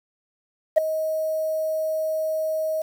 sine tone with ADSR envelope, 630 Hz, D#5, 21 cents sharp, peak -7 dBFS, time 0.76-2.82 s, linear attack 20 ms, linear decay 6 ms, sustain -15 dB, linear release 5 ms, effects tanh soft clip ceiling -9 dBFS + 7-bit

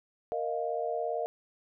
sine chord, Bb suspended fourth, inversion none, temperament just, 466.2 / 621.6 / 699.2 Hz, Bb4 / Eb5 / F5, 0 / -2 / +2 cents, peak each -34 dBFS, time 0.32-1.26 s, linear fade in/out 0 ms, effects none

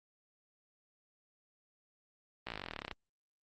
slowing click train, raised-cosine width 0.3 ms, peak -23 dBFS, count 20, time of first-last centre 2.47-2.913 s, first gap 16 ms, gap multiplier 1.04, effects Opus 24 kbps

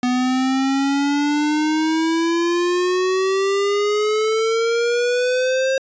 square exponential sweep, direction up, 246.9 to 535 Hz, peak -17 dBFS, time 0.03-5.78 s, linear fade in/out 2 ms, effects resampled to 16000 Hz

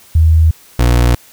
sine / 30% pulse tone pair in turn, 80.2 / 60.08 Hz, E2 / B1, -47 / -47 cents, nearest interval perfect fourth, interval 500 cents, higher first, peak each -5 dBFS, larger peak neither, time 0.15-0.51 / 0.79-1.15 s, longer neither, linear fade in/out 5 ms, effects white hiss -43 dBFS RMS until 1.32 s

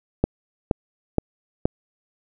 click train, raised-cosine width 2 ms, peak -4 dBFS, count 4, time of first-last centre 0.24-1.655 s, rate 2.12 Hz, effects none

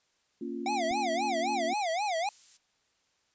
sine chord, Bb minor, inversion none, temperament equal, 233.1 / 277.2 / 349.2 Hz, Bb3 / Db4 / F4, 0 / 0 / 0 cents, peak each -38 dBFS, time 0.41-1.74 s, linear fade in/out 5 ms
square tone with vibrato, 740 Hz, F#5, in tune, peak -29 dBFS, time 0.66-2.29 s, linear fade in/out 2 ms, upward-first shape sine, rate 3.8 Hz, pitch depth 240 cents each way
violet noise, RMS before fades -47 dBFS, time 0.7-2.58 s, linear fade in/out 20 ms
click, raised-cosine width 5 ms, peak -38 dBFS, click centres 0.912 s
effects white hiss -72 dBFS RMS until 3.34 s + resampled to 16000 Hz

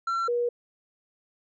triangle / sine tone pair in turn, 1356 / 480.4 Hz, E6 / B4, +49 / -48 cents, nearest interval octave + tritone, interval 1797 cents, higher first, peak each -23 dBFS, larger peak neither, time 0.07-0.28 / 0.28-0.49 s, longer neither, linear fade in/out 5 ms, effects resampled to 16000 Hz

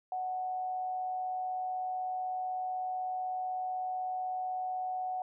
sine tone with amplitude modulation, 740 Hz, F#5, in tune, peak -31 dBFS, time 0.12-5.22 s, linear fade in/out 2 ms, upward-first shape sine, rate 136 Hz, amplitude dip 30%, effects none

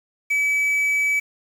triangle tone with quantisation, 2291 Hz, D7, 44 cents flat, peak -16 dBFS, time 0.3-1.2 s, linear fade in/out 10 ms, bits 7, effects none

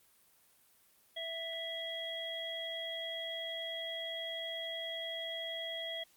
harmonic tone, 659.3 Hz, E5, in tune, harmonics 1 / 3 / 5, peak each -43 / -45 / -40 dBFS, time 1.16-6.04 s, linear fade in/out 10 ms, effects white hiss -67 dBFS RMS until 6.16 s + Opus 32 kbps

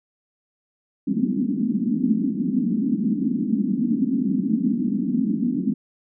pink band-pass noise, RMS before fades -22 dBFS, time 1.07-5.74 s, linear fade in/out 10 ms, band 200 to 270 Hz, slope 48 dB/octave, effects none

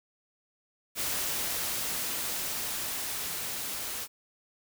white noise with level ramp, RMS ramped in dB -31 to -36 dBFS, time 0.95-4.08 s, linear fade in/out 50 ms, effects none

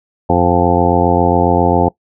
harmonic tone, 87.4 Hz, F2, 2 cents sharp, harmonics 1 / 2 / 3 / 4 / 5 / 6 / 8 / 9 / 10, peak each -18 / -18 / -18 / -18 / -18 / -18 / -18 / -18 / -18 dBFS, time 0.29-1.89 s, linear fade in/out 10 ms, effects noise-tail reverb RT60 0.1 s tail -21 dB re dry

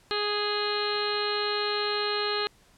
harmonic tone with a mistuned harmonic, 415.3 Hz, G#4, in tune, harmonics 1 / 2 / 3 / 4 / 5 / 6 / 7 / 8 / 9 / 10, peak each -30 / -37 / -33 / -36 / -41 / -39 / -38 / -41 / -39 / -32 dBFS, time 0.11-2.47 s, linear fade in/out 0 ms, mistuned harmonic 8, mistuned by -28 cents, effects pink hiss -60 dBFS RMS until 2.77 s + low-pass 11000 Hz 12 dB/octave

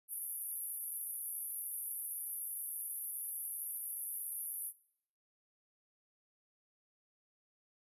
white band-pass noise, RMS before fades -42 dBFS, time 0.08-4.73 s, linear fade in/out 50 ms, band 10000 to 13000 Hz, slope 96 dB/octave, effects noise-tail reverb RT60 0.6 s tail -19 dB re dry + resampled to 32000 Hz

